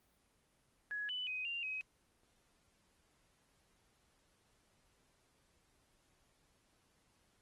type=tone with pitch steps; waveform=sine; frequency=1680 / 2992 / 2512 / 2782 / 2535 Hz; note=G#6 / F#7 / D#7 / F7 / D#7; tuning=+19 / +19 / +16 / -7 / +32 cents; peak=-38 dBFS; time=0.91-1.81 s; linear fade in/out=0 ms; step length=180 ms; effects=pink hiss -74 dBFS RMS until 7.41 s + Opus 24 kbps

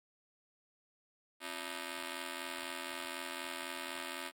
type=ring-modulated tone; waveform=5% pulse; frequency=310 Hz; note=D#4; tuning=6 cents flat; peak=-26 dBFS; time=1.4-4.32 s; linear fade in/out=50 ms; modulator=42 Hz; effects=AAC 64 kbps

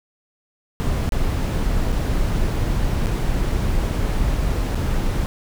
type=noise with dropouts; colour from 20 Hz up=brown; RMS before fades=-20 dBFS; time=0.8-5.26 s; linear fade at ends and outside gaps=0 ms; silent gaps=1.091-1.122 / 1.92-1.925 / 3.059-3.069 / 4.746-4.754 s; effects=none

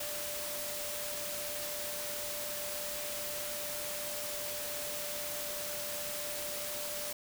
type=tone in noise; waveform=sine; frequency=590 Hz; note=D5; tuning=8 cents sharp; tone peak=-43 dBFS; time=0-7.13 s; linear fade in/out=5 ms; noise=white; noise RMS=-39 dBFS; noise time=0-7.13 s; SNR=-7 dB; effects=none

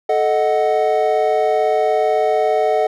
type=chord; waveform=triangle; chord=D# diminished; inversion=second; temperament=equal with one note detuned; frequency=436.5 / 622.3 / 740 Hz; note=A4 / D#5 / F#5; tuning=-14 / 0 / 0 cents; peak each=-16 dBFS; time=0.09-2.87 s; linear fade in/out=5 ms; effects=none

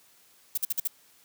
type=noise bursts; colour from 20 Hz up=violet; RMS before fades=-27 dBFS; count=5; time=0.55-0.876 s; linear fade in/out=5 ms; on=26 ms; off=49 ms; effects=white hiss -60 dBFS RMS until 1.24 s + high-pass 100 Hz 12 dB/octave

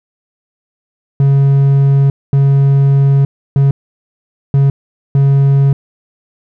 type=tone bursts at uneven times; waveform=triangle; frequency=138.4 Hz; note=C#3; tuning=2 cents flat; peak=-4 dBFS; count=5; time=1.2-2.1 / 2.33-3.25 / 3.56-3.71 / 4.54-4.7 / 5.15-5.73 s; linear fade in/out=2 ms; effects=none

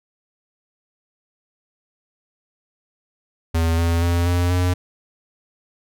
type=tone with pitch steps; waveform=square; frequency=82.41 / 84.24 / 86.11 / 88.02 / 89.97 Hz; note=E2 / E2 / F2 / F2 / F#2; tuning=0 / +38 / -24 / +14 / -48 cents; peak=-17 dBFS; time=3.54-4.74 s; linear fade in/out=10 ms; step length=240 ms; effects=none

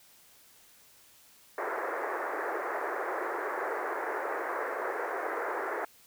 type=band-pass noise; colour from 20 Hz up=pink; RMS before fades=-34 dBFS; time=1.58-5.85 s; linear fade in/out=2 ms; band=360 to 1900 Hz; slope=48 dB/octave; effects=white hiss -59 dBFS RMS until 6.06 s

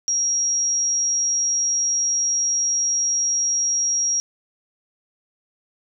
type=tone; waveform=sine; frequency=5650 Hz; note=F8; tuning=19 cents sharp; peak=-18 dBFS; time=0.08-4.2 s; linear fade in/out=0 ms; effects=none

